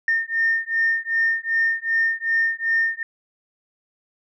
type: beating tone pair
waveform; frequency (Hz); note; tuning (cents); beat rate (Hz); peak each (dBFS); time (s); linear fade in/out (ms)
sine; 1818 / 1820.6; A#6 / A#6; -44 / -41; 2.6; -21; 0.08-3.03; 2
effects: tanh soft clip ceiling -11 dBFS